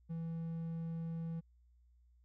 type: tone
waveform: triangle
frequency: 164.81 Hz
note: E3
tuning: in tune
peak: -36 dBFS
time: 0.09-1.41 s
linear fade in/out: 20 ms
effects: added 60 Hz sine -64 dBFS peak until 2.24 s